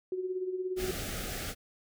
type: tone with tremolo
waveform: sine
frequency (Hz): 370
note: F#4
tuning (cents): 0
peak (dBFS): -29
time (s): 0.12-0.91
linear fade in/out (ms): 2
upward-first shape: sine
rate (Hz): 17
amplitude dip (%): 60
type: band-stop noise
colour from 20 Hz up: pink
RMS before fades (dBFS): -37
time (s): 0.76-1.55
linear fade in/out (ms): 50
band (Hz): 810 to 1200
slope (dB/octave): 96
effects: none